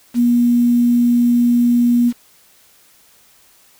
sine tone with quantisation, 240.1 Hz, B3, 49 cents flat, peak -10 dBFS, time 0.14-2.13 s, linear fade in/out 50 ms, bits 6, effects white hiss -51 dBFS RMS until 3.79 s

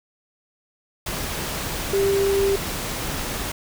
sine tone in noise, 394.6 Hz, G4, 11 cents sharp, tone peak -17 dBFS, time 1.93-2.56 s, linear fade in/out 5 ms, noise pink, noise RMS -28 dBFS, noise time 1.06-3.52 s, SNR +8 dB, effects none

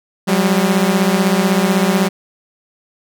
sawtooth beating tone pair, 183.5 / 199.5 Hz, F#3 / G3, -14 / +31 cents, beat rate 16 Hz, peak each -11 dBFS, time 0.27-2.09 s, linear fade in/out 20 ms, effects none

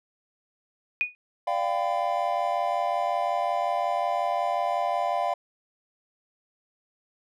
sine tone with exponential decay, 2468 Hz, D#7, 15 cents flat, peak -18 dBFS, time 1.01-1.15 s, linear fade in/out 0 ms, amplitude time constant 30 ms
triangle chord, G dominant seventh, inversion second, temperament equal with one note detuned, 587.3 / 698.5 / 784 / 1008.5 Hz, D5 / F5 / G5 / B5, 0 / 0 / 0 / +36 cents, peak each -29 / -25 / -28 / -30 dBFS, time 1.47-5.34 s, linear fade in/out 5 ms
effects none

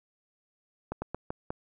slowing click train, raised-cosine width 1 ms, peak -19 dBFS, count 5, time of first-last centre 0.92-1.505 s, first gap 100 ms, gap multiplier 1.26, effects none

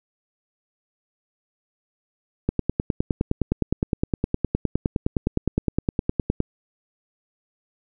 click train, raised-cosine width 3 ms, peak -7 dBFS, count 39, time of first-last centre 2.49-6.403 s, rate 9.71 Hz, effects none

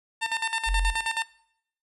15% pulse tone with tremolo, 901 Hz, A5, 41 cents sharp, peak -18 dBFS, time 0.21-1.24 s, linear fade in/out 20 ms, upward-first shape square, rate 9.4 Hz, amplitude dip 75%
sine tone, 45.4 Hz, F#1, 32 cents flat, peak -21 dBFS, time 0.66-0.94 s, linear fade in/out 50 ms
effects noise-tail reverb RT60 0.7 s tail -21 dB re dry + resampled to 24000 Hz

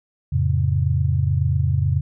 sine chord, F augmented, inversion none, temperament just, 87.31 / 109.13 / 136.42 Hz, F2 / A2 / C#3, 0 / -14 / -27 cents, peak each -20 / -23 / -20 dBFS, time 0.32-2.01 s, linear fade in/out 10 ms, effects none

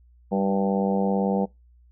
harmonic tone with a mistuned harmonic, 98 Hz, G2, in tune, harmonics 2 / 3 / 4 / 5 / 6 / 7 / 8 / 9, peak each -23 / -36 / -32 / -27 / -33 / -34 / -31 / -37 dBFS, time 0.31-1.46 s, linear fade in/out 20 ms, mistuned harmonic 3, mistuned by +42 cents, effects noise-tail reverb RT60 0.2 s tail -23 dB re dry + added 60 Hz sine -52 dBFS peak until 1.91 s

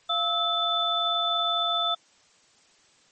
sine tone cluster, 694 / 1301 / 3521 Hz, F5 / E6 / A7, -11 / -23 / 0 cents, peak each -29 / -28 / -25 dBFS, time 0.09-1.95 s, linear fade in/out 10 ms, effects white hiss -60 dBFS RMS until 3.11 s + MP3 32 kbps

